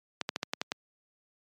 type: clicks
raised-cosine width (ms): 0.2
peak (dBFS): -12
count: 7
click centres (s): 0.213 / 0.291 / 0.361 / 0.431 / 0.535 / 0.615 / 0.719
effects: high-pass 150 Hz 12 dB/octave + MP3 96 kbps